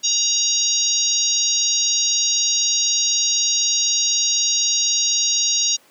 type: harmonic tone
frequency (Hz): 944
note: A#5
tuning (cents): +22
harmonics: 3 / 4 / 5 / 6 / 7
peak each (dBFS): -28 / -23 / -25 / -22 / -20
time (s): 0.03-5.77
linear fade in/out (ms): 20
effects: pink hiss -53 dBFS RMS until 5.9 s + high-pass 300 Hz 12 dB/octave